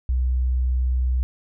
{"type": "tone", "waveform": "sine", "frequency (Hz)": 63, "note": "B1", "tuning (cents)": 35, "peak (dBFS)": -18, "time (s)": [0.09, 1.23], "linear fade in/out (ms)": 0, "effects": []}